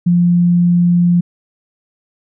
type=tone; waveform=sine; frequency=174.6 Hz; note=F3; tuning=in tune; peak=-8 dBFS; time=0.06-1.21 s; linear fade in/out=10 ms; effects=none